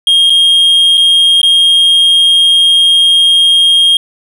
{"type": "tone with dropouts", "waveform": "triangle", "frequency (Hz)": 3236, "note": "G#7", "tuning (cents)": -46, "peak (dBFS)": -3, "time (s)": [0.07, 3.97], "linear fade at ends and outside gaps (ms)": 2, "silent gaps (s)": [[0.298, 0.302], [0.973, 0.977], [1.416, 1.431]], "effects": []}